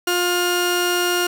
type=tone pair together; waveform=sawtooth; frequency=354.1 / 1416.4 Hz; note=F4 / F6; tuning=+24 / +24 cents; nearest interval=2 octaves; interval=2400 cents; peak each=-16 dBFS; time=0.07-1.27 s; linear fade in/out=5 ms; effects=none